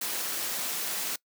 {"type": "noise with amplitude modulation", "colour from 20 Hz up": "white", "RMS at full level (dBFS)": -30, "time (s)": [0.01, 1.16], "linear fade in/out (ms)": 5, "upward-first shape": "sine", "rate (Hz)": 235, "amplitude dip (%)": 45, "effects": ["noise-tail reverb RT60 0.1 s tail -23 dB re dry", "high-pass 200 Hz 12 dB/octave"]}